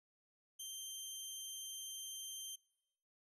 15% pulse tone, 3144 Hz, G7, 4 cents sharp, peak -38 dBFS, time 0.59-2.56 s, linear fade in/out 10 ms, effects noise-tail reverb RT60 1.0 s tail -26 dB re dry + resampled to 32000 Hz

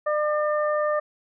harmonic tone, 601 Hz, D5, 40 cents sharp, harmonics 1 / 2 / 3, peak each -22 / -27 / -33 dBFS, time 0.06-1 s, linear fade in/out 10 ms, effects none

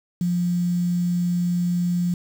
sine tone with quantisation, 175.8 Hz, F3, 12 cents sharp, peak -19 dBFS, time 0.21-2.14 s, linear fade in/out 2 ms, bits 7, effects none

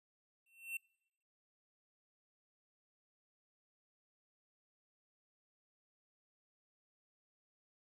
square tone with exponential growth, 2700 Hz, E7, 41 cents sharp, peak -37 dBFS, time 0.46-0.77 s, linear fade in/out 5 ms, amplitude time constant 67 ms, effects noise-tail reverb RT60 0.8 s tail -26 dB re dry + resampled to 32000 Hz

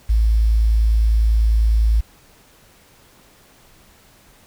sine tone with quantisation, 55 Hz, A1, in tune, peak -12 dBFS, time 0.09-2.01 s, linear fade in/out 10 ms, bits 7, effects pink hiss -51 dBFS RMS until 4.46 s

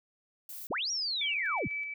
violet noise, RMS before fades -43 dBFS, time 0.49-0.67 s, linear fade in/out 2 ms
sine linear two-way sweep, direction up then down, 40.48 to 5790 to 40.48 Hz, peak -30 dBFS, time 0.7-1.68 s, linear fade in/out 10 ms, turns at 0.91 s
sine tone with tremolo, 2303 Hz, D7, 34 cents flat, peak -32 dBFS, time 1.21-1.94 s, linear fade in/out 5 ms, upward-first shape square, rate 4 Hz, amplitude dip 35%
effects none

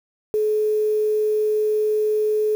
sine tone with quantisation, 427.2 Hz, G#4, 49 cents sharp, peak -17 dBFS, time 0.34-2.55 s, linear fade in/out 0 ms, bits 7, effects none

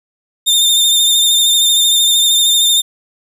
sawtooth tone with vibrato, 3620 Hz, A7, 48 cents sharp, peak -6 dBFS, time 0.46-2.82 s, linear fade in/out 20 ms, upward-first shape sine, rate 13 Hz, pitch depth 27 cents each way, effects none

